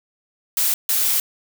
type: noise bursts at uneven times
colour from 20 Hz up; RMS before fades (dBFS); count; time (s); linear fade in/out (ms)
blue; -19; 2; 0.57-0.74 / 0.89-1.2; 2
effects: none